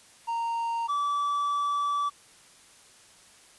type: tone pair in turn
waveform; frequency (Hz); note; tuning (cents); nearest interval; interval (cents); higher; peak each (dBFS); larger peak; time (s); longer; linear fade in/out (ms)
triangle; 926 / 1154.8; A#5 / D6; -12 / -30; major third; 382; second; -25 / -23; second; 0.27-0.88 / 0.88-2.1; second; 20
effects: white hiss -55 dBFS RMS until 3.58 s + resampled to 24000 Hz